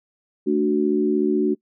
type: chord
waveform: sine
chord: D major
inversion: second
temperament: equal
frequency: 220 / 293.7 / 370 Hz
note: A3 / D4 / F#4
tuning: 0 / 0 / 0 cents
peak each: -23 / -21 / -20 dBFS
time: 0.46-1.55 s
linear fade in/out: 20 ms
effects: noise-tail reverb RT60 0.1 s tail -24 dB re dry